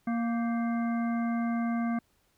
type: harmonic tone with a mistuned harmonic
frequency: 233.1 Hz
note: A#3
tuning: in tune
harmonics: 1 / 3 / 5 / 7 / 9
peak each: -27 / -37 / -41 / -44 / -46 dBFS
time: 0.07-1.99 s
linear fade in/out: 5 ms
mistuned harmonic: 7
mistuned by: -67 cents
effects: pink hiss -70 dBFS RMS until 2.37 s